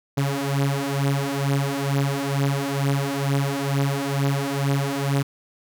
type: beating tone pair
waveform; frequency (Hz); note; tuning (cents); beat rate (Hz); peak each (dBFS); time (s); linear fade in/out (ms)
sawtooth; 138.1 / 140.3; C#3 / C#3; -6 / +21; 2.2; -20; 0.17-5.23; 10
effects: none

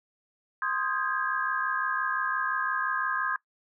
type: chord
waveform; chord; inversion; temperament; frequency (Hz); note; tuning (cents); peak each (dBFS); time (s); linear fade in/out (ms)
sine; Ab major seventh; first; equal with one note detuned; 1046.5 / 1244.5 / 1595.4 / 1661.2; C6 / Eb6 / G6 / Ab6; 0 / 0 / +30 / 0; -32; 0.62-3.36; 2
effects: noise-tail reverb RT60 0.1 s tail -20 dB re dry

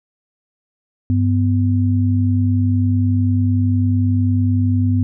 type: tone pair together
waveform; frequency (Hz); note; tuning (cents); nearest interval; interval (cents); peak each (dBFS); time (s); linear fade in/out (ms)
sine; 98.98 / 250; G2 / B3; +17 / +21; octave + major third; 1604; -14 / -18; 1.1-5.03; 0
effects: none

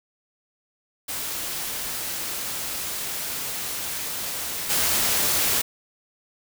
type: noise with level steps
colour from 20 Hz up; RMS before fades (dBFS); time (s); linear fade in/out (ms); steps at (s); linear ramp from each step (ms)
white; -30 / -22; 1.08-5.62; 10; 4.69; 20
effects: none

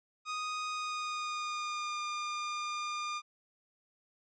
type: tone with pitch glide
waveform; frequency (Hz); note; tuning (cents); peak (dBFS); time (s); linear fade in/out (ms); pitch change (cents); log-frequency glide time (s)
sawtooth; 1244.5 to 1207.7; D#6 to D6; 0 to +48; -31; 0.25-3.22; 50; -52; 0.7-2.01
effects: resampled to 16000 Hz

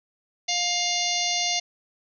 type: harmonic tone with a mistuned harmonic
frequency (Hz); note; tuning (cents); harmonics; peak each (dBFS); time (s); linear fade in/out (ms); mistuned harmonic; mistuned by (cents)
705; F5; +16; 1 / 3 / 4 / 5 / 6 / 7 / 8 / 9; -31 / -31 / -31 / -31 / -31 / -31 / -31 / -31; 0.48-1.6; 10; 7; -54
effects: none

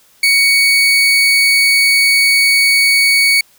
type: tone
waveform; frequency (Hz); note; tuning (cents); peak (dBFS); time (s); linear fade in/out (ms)
30% pulse; 2235; C#7; +14; -6; 0.23-3.41; 5
effects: white hiss -50 dBFS RMS until 3.58 s

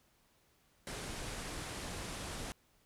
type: low-pass noise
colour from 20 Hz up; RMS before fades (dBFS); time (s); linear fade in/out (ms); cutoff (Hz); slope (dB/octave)
pink; -43; 0.87-2.52; 0; 11000; 48
effects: pink hiss -71 dBFS RMS until 2.85 s

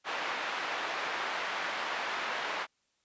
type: band-pass noise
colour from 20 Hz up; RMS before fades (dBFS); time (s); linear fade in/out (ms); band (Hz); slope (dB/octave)
pink; -35; 0.04-2.67; 50; 810 to 2500; 12
effects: white hiss -75 dBFS RMS until 3.04 s + resampled to 16000 Hz

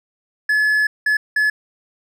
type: tone bursts at uneven times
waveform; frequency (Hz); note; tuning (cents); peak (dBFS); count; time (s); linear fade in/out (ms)
triangle; 1712; A6; -48; -12; 3; 0.49-0.87 / 1.06-1.17 / 1.36-1.5; 5
effects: none

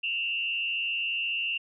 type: tone with frequency modulation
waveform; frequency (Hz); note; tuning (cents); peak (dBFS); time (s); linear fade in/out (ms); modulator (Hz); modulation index
sine; 2755; F7; -24; -27; 0.03-1.58; 10; 103; 1.1
effects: none

